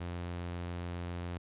sawtooth tone, 87.31 Hz, F2, in tune, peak -33 dBFS, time 0-1.38 s, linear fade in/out 10 ms, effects resampled to 8000 Hz

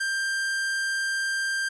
45% pulse tone, 1584 Hz, G6, 18 cents sharp, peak -25 dBFS, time 0-1.69 s, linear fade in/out 10 ms, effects resampled to 24000 Hz

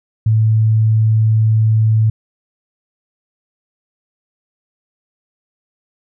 sine tone, 110 Hz, A2, in tune, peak -9 dBFS, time 0.26-2.1 s, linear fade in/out 5 ms, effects none

